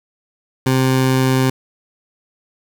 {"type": "tone", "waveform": "20% pulse", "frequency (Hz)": 130.81, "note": "C3", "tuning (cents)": 0, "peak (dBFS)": -8, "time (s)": [0.66, 1.5], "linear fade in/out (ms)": 5, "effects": ["7-bit"]}